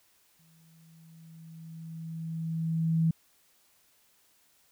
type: tone with exponential growth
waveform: sine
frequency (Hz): 162.8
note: E3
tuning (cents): -21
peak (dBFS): -21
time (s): 0.39-3.11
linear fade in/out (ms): 5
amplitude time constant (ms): 590
effects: white hiss -66 dBFS RMS until 4.71 s